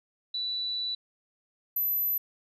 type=tone pair in turn; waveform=sine; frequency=3959 / 12036 Hz; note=B7 / F#9; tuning=+3 / +28 cents; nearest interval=octave + perfect fifth; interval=1925 cents; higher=second; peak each=-29 / -25 dBFS; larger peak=second; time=0.34-0.95 / 1.76-2.18 s; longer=first; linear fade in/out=5 ms; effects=none